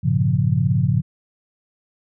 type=chord; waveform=sine; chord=G half-diminished seventh; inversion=none; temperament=equal with one note detuned; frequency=100.52 / 116.54 / 138.59 / 174.61 Hz; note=G2 / Bb2 / Db3 / F3; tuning=+44 / 0 / 0 / 0 cents; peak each=-22 / -21 / -19 / -22 dBFS; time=0.03-1.02 s; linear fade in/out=20 ms; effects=none